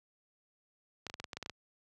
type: clicks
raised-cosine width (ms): 0.2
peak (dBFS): -23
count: 10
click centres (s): 1.067 / 1.099 / 1.141 / 1.2 / 1.242 / 1.332 / 1.37 / 1.427 / 1.461 / 1.497
effects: high-pass 60 Hz 12 dB/octave